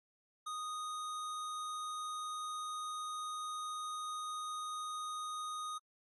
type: tone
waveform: square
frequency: 1241 Hz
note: D#6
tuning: 5 cents flat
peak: -40 dBFS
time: 0.46-5.78 s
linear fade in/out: 10 ms
effects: AAC 32 kbps